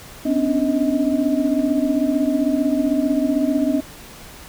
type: tone cluster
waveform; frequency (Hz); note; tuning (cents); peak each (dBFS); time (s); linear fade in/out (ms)
sine; 254.7 / 281.3 / 297 / 632; C4 / C#4 / D4 / D#5; -46 / +26 / +20 / +27; -21 / -20 / -22 / -25; 0.25-3.81; 10
effects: pink hiss -40 dBFS RMS until 4.48 s